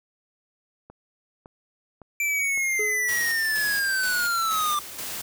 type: click train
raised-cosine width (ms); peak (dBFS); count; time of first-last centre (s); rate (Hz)
1; -30; 4; 0.9-2.576; 1.79
type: linear sweep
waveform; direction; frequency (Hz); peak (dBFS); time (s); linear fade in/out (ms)
square; down; 2349 to 1174.7; -23; 2.2-4.79; 2
type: tone with exponential decay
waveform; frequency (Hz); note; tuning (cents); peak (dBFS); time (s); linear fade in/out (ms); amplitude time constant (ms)
triangle; 424.4; G#4; +38; -24; 2.79-3.39; 5; 130
type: noise with tremolo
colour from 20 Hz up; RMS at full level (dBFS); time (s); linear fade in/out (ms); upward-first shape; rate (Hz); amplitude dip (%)
white; -33; 3.08-5.22; 10; square; 2.1; 50
effects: none